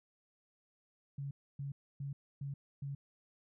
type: tone bursts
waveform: sine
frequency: 139.7 Hz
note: C#3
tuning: 14 cents sharp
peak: -38 dBFS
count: 5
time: 1.18-2.95 s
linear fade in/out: 5 ms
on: 130 ms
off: 280 ms
effects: none